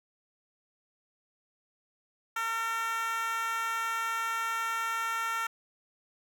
10% pulse tone with high-pass filter, 454.7 Hz, A#4, 43 cents flat, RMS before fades -32 dBFS, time 2.36-5.47 s, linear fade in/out 5 ms, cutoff 1200 Hz, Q 4, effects none

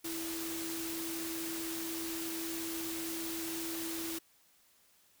sine tone in noise, 329.6 Hz, E4, in tune, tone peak -39 dBFS, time 0.04-4.19 s, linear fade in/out 10 ms, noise white, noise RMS -41 dBFS, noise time 0.04-4.19 s, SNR -1 dB, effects white hiss -67 dBFS RMS until 5.2 s

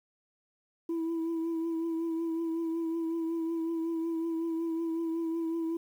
sine tone with vibrato, 329.6 Hz, E4, in tune, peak -27 dBFS, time 0.89-5.77 s, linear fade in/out 5 ms, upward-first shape triangle, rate 5.4 Hz, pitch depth 33 cents each way, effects tanh soft clip ceiling -28 dBFS + 10-bit

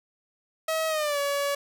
sawtooth tone with pitch glide, 640 to 566.9 Hz, D#5 to C#5, +49 to +39 cents, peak -21 dBFS, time 0.68-1.55 s, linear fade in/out 5 ms, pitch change -210 cents, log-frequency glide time 0.88-1.19 s, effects none

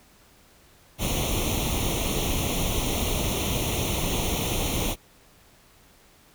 pink noise with comb filter, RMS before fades -26 dBFS, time 0.98-4.96 s, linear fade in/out 50 ms, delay 0.31 ms, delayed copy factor +0.85, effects pink hiss -56 dBFS RMS until 6.34 s

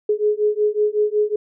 sine beating tone pair, 418.4 / 423.8 Hz, G#4 / G#4, +13 / +35 cents, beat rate 5.4 Hz, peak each -19 dBFS, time 0.09-1.36 s, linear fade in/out 5 ms, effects none

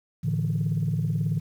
sine chord, A suspended fourth, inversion none, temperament just, 110 / 146.67 / 165 Hz, A2 / D3 / E3, 0 / -2 / +2 cents, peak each -27 / -26 / -26 dBFS, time 0.23-1.4 s, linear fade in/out 20 ms, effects tanh soft clip ceiling -17 dBFS + 9-bit

